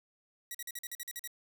5% pulse tone bursts, 1925 Hz, B6, 45 cents flat, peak -28 dBFS, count 10, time 0.51-1.275 s, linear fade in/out 2 ms, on 36 ms, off 45 ms, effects none

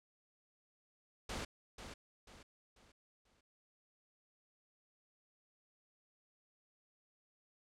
pink noise with echo, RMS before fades -42 dBFS, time 1.29-1.45 s, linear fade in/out 5 ms, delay 490 ms, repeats 4, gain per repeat -8 dB, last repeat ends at 3.41 s, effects low-pass 7000 Hz 12 dB/octave

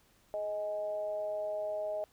sine tone with amplitude modulation, 626 Hz, D#5, 10 cents sharp, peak -30 dBFS, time 0.34-2.04 s, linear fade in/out 0 ms, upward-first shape sine, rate 204 Hz, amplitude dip 60%, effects pink hiss -67 dBFS RMS until 2.12 s

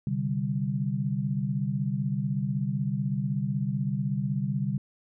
sine chord, C suspended second, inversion none, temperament equal, 130.81 / 146.83 / 196 Hz, C3 / D3 / G3, 0 / 0 / 0 cents, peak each -30 dBFS, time 0.07-4.78 s, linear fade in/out 2 ms, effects none

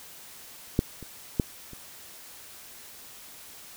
clicks, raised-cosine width 3 ms, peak -8 / -28 / -9 / -30 dBFS, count 4, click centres 0.791 / 1.027 / 1.398 / 1.733 s, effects white hiss -47 dBFS RMS until 3.76 s

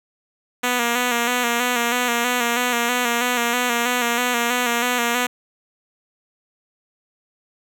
5% pulse tone with vibrato, 241.6 Hz, B3, 38 cents flat, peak -7 dBFS, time 0.63-5.27 s, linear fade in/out 10 ms, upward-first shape square, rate 3.1 Hz, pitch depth 39 cents each way, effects none

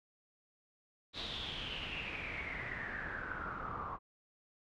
pink noise with low-pass filter sweep, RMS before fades -42 dBFS, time 1.13-3.99 s, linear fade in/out 50 ms, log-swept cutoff 3900 to 1100 Hz, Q 8.3, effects none

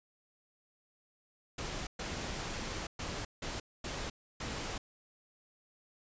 pink noise bursts at uneven times, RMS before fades -39 dBFS, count 6, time 1.58-1.87 / 1.99-2.87 / 2.99-3.25 / 3.42-3.6 / 3.84-4.1 / 4.4-4.78 s, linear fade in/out 5 ms, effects resampled to 16000 Hz

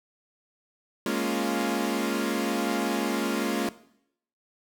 sawtooth chord, Bb minor seventh, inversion third, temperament equal, 207.7 / 233.1 / 277.2 / 349.2 Hz, Ab3 / Bb3 / Db4 / F4, 0 / 0 / 0 / 0 cents, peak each -27 dBFS, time 1.06-3.69 s, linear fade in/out 2 ms, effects noise-tail reverb RT60 0.7 s tail -17 dB re dry

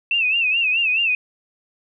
sine tone with vibrato, 2637 Hz, E7, in tune, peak -16 dBFS, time 0.11-1.15 s, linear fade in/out 2 ms, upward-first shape sine, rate 4.7 Hz, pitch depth 110 cents each way, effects none

